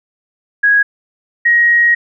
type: tone pair in turn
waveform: sine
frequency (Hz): 1656 / 1888.1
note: G#6 / A#6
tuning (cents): -5 / +22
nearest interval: major second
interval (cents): 227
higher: second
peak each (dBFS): -7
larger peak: neither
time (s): 0.63-0.83 / 1.45-1.95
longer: second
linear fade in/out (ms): 10
effects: none